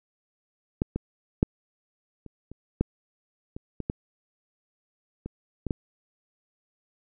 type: clicks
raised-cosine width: 3 ms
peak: -10 / -15 / -6 / -29 / -28 / -9 / -23 / -19 / -14 / -21 / -17 / -13 dBFS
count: 12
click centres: 0.819 / 0.96 / 1.429 / 2.263 / 2.516 / 2.81 / 3.565 / 3.803 / 3.899 / 5.26 / 5.667 / 5.708 s
effects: none